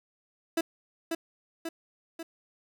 30% pulse tone with echo, 329.6 Hz, E4, in tune, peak -22 dBFS, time 0.57-0.61 s, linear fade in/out 5 ms, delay 540 ms, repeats 3, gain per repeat -4 dB, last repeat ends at 2.23 s, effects none

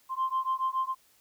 sine beating tone pair, 1046.5 / 1053.6 Hz, C6 / C6, 0 / +12 cents, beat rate 7.1 Hz, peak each -29 dBFS, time 0.09-0.95 s, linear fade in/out 50 ms, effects tanh soft clip ceiling -21 dBFS + white hiss -64 dBFS RMS until 1.2 s

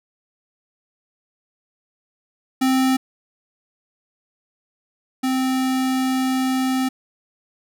square tone pair in turn, 261.6 / 260.4 Hz, C4 / C4, 0 / -8 cents, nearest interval unison, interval 8 cents, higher first, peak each -16 / -19 dBFS, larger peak first, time 2.61-2.97 / 5.23-6.89 s, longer second, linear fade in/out 10 ms, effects none

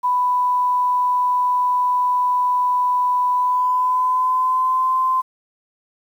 sine tone with pitch glide, 993 to 1034 Hz, B5 to C6, +9 to -21 cents, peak -15 dBFS, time 0.03-5.22 s, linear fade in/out 20 ms, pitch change +70 cents, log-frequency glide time 3.33-4.96 s, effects 8-bit

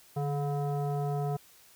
sine tone with frequency modulation, 146.4 Hz, D3, 5 cents flat, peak -28 dBFS, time 0.16-1.37 s, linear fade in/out 10 ms, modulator 572 Hz, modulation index 0.88, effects white hiss -58 dBFS RMS until 1.75 s

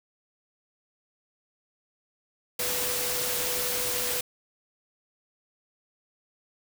sine tone in noise, 493.3 Hz, B4, 2 cents flat, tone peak -36 dBFS, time 2.59-4.21 s, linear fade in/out 5 ms, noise white, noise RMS -29 dBFS, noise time 2.59-4.21 s, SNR -10 dB, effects none

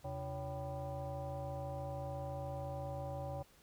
sine tone with frequency modulation, 348 Hz, F4, 6 cents flat, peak -39 dBFS, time 0.04-3.43 s, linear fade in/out 10 ms, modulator 214 Hz, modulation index 2.2, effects pink hiss -65 dBFS RMS until 3.62 s

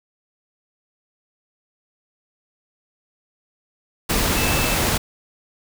sine tone in noise, 2637 Hz, E7, in tune, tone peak -27 dBFS, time 4.36-4.75 s, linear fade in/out 10 ms, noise pink, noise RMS -20 dBFS, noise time 4.09-4.98 s, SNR -10 dB, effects none

